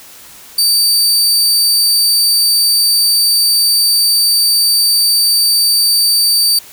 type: tone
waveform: sawtooth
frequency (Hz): 4621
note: D8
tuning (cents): -29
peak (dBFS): -6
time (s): 0.58-6.59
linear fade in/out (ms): 5
effects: white hiss -37 dBFS RMS until 6.72 s